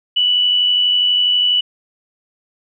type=tone with amplitude modulation; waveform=sine; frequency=2960 Hz; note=F#7; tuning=in tune; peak=-10 dBFS; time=0.16-1.61 s; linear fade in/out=10 ms; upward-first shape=sine; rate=92.2 Hz; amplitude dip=35%; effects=none